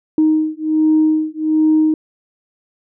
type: beating tone pair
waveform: sine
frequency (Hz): 311.1 / 312.4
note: D#4 / D#4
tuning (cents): 0 / +7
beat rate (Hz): 1.3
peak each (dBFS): -14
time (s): 0.18-1.94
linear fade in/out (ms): 2
effects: tanh soft clip ceiling -5 dBFS